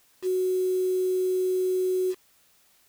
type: tone with quantisation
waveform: sine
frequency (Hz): 370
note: F#4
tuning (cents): 0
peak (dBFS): -22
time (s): 0.22-2.15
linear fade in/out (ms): 50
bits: 7
effects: white hiss -62 dBFS RMS until 2.88 s